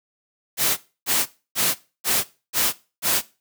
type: noise bursts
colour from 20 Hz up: white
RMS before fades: -20 dBFS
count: 6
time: 0.57-3.22 s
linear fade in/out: 50 ms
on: 200 ms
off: 290 ms
effects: noise-tail reverb RT60 0.3 s tail -18 dB re dry + high-pass 100 Hz 12 dB/octave